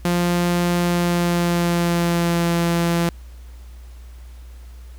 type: tone with pitch glide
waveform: sawtooth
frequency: 174.8 to 170.31 Hz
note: F3 to F3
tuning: +2 to -43 cents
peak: -13 dBFS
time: 0.05-3.09 s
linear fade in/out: 2 ms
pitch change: -45 cents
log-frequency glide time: 0.79-2.5 s
effects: added 60 Hz sine -36 dBFS peak until 4.98 s + pink hiss -53 dBFS RMS until 4.98 s